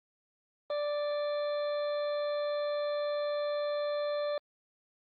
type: harmonic tone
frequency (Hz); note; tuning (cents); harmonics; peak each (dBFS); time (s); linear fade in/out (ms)
587.3; D5; 0; 1 / 2 / 3 / 4 / 6 / 7; -30 / -42 / -48 / -53 / -49 / -50; 0.7-4.38; 2
effects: Opus 24 kbps